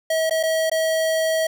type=tone with dropouts; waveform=square; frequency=642 Hz; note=E5; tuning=46 cents flat; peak=-19 dBFS; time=0.1-1.47 s; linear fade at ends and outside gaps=5 ms; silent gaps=0.297-0.308 / 0.43-0.434 / 0.698-0.715 s; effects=none